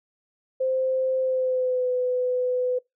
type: tone with pitch glide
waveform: sine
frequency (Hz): 521 to 501.2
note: C5 to B4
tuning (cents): -7 to +25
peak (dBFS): -21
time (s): 0.6-2.79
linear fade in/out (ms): 10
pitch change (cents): -68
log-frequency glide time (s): 1.2-1.9
effects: noise-tail reverb RT60 0.2 s tail -25 dB re dry